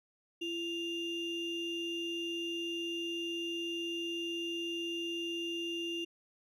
triangle ring-modulated tone, 1568 Hz, G6, in tune, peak -30 dBFS, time 0.41-6.05 s, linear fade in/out 10 ms, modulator 1230 Hz, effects none

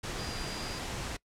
sine tone in noise, 4826 Hz, D8, 46 cents sharp, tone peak -43 dBFS, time 0.18-0.79 s, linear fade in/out 10 ms, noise pink, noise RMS -37 dBFS, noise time 0.03-1.17 s, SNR -9 dB, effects noise-tail reverb RT60 0.1 s tail -22 dB re dry + low-pass 8000 Hz 12 dB/octave

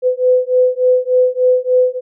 sine beating tone pair, 503 / 506.4 Hz, B4 / B4, +32 / +43 cents, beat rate 3.4 Hz, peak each -13 dBFS, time 0.02-2.01 s, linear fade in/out 50 ms, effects none

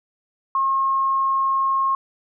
sine tone, 1078 Hz, C#6, 49 cents flat, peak -17 dBFS, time 0.55-1.95 s, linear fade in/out 2 ms, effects none

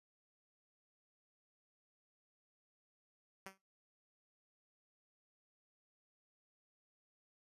5% pulse tone with exponential decay, 192.1 Hz, G3, 35 cents flat, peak -33 dBFS, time 3.46-3.58 s, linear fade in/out 2 ms, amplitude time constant 26 ms, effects noise-tail reverb RT60 0.2 s tail -17 dB re dry + resampled to 32000 Hz

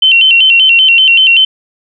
sine tone with vibrato, 2900 Hz, F#7, 35 cents flat, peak -3 dBFS, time 0.02-1.45 s, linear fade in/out 5 ms, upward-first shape square, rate 5.2 Hz, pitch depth 100 cents each way, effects none

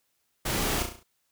pink noise with echo, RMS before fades -29 dBFS, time 0.45-0.83 s, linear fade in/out 10 ms, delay 34 ms, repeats 6, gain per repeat -5 dB, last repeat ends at 1.034 s, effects white hiss -74 dBFS RMS until 1.31 s

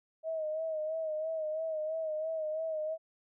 sine tone with vibrato, 631 Hz, D#5, 24 cents sharp, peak -32 dBFS, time 0.23-2.98 s, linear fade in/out 50 ms, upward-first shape sine, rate 3 Hz, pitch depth 49 cents each way, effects none

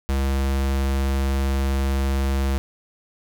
square tone, 67.8 Hz, C#2, 38 cents flat, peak -20 dBFS, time 0.09-2.58 s, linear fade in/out 0 ms, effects none

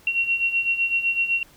sine beating tone pair, 2732 / 2739.9 Hz, F7 / F7, -39 / -34 cents, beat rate 7.9 Hz, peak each -26 / -21 dBFS, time 0.07-1.43 s, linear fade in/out 2 ms, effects pink hiss -53 dBFS RMS until 1.56 s

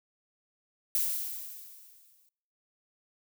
violet noise with exponential decay, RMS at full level -27 dBFS, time 0.95-2.29 s, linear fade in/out 0 ms, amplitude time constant 290 ms, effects noise-tail reverb RT60 0.8 s tail -26 dB re dry

